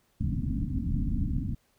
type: low-pass noise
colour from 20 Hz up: pink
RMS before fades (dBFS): -29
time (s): 0.2-1.55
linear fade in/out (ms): 10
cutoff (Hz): 290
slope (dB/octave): 96
effects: pink hiss -69 dBFS RMS until 1.78 s